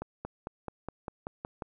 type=accelerating click train; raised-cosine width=1 ms; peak=-22 dBFS; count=9; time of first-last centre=0.02-1.622 s; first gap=230 ms; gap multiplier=0.96; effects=none